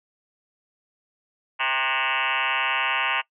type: tone with frequency modulation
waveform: sine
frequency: 1875 Hz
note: A#6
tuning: 10 cents sharp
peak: -21 dBFS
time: 1.59-3.22 s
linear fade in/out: 20 ms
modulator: 135 Hz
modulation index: 7.7
effects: noise-tail reverb RT60 0.1 s tail -21 dB re dry